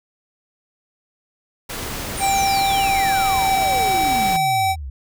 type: noise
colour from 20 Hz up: pink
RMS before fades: -28 dBFS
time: 1.69-4.37 s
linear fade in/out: 10 ms
type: exponential sweep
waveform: sine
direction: down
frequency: 9397 to 62.4 Hz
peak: -27 dBFS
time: 2.17-4.9 s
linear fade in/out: 5 ms
type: tone with pitch glide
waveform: square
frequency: 784 to 768.3 Hz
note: G5 to G5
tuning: 0 to -35 cents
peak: -17 dBFS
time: 2.19-4.76 s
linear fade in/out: 50 ms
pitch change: -35 cents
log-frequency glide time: 2.8-3.71 s
effects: none